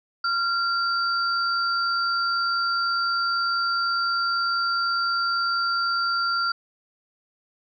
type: tone pair together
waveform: sine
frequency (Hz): 1381 / 4645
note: F6 / D8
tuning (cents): -20 / -20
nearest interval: octave + major sixth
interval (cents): 2100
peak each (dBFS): -22 / -28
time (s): 0.24-6.52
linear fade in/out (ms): 5
effects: none